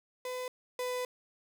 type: tone pair in turn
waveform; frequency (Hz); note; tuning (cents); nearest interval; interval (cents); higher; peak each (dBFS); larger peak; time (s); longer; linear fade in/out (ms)
35% pulse; 504 / 499.7; B4 / B4; +35 / +20; unison; 15; first; -34 / -31; second; 0.25-0.48 / 0.79-1.05; second; 2
effects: none